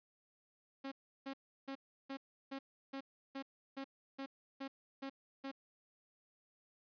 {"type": "tone bursts", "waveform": "sawtooth", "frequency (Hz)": 271.5, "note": "C#4", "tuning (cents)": -36, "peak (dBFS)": -38, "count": 12, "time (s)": [0.84, 5.516], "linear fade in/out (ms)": 10, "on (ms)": 78, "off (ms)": 340, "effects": ["resampled to 11025 Hz", "13-bit"]}